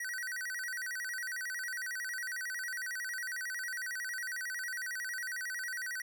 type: tone with vibrato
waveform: square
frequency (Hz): 1707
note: G#6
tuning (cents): +47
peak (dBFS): -37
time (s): 0-6.02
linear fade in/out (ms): 5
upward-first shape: square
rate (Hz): 11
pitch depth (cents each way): 200
effects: none